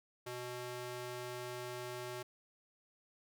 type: tone with high-pass filter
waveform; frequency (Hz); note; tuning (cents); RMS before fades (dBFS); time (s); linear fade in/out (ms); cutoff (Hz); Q
square; 123.47; B2; 0; -44; 0.26-2.23; 10; 310; 0.76
effects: none